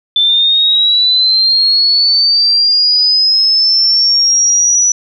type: linear sweep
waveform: sine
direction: up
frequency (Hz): 3520 to 5920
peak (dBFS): -7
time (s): 0.16-4.92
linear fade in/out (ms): 2
effects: none